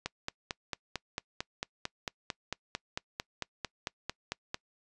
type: click train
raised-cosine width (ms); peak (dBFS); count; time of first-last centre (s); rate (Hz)
0.2; -16; 21; 0.06-4.544; 4.46
effects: noise-tail reverb RT60 0.1 s tail -25 dB re dry + resampled to 22050 Hz